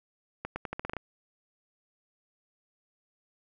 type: accelerating click train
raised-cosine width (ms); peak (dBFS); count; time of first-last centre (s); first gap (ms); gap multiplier
0.5; -19; 9; 0.45-0.967; 110; 0.84
effects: none